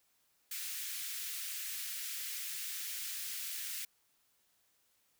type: high-pass noise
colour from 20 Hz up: white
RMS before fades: -41 dBFS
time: 0.51-3.85 s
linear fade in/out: 5 ms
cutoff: 1700 Hz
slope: 24 dB/octave
effects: white hiss -74 dBFS RMS until 5.19 s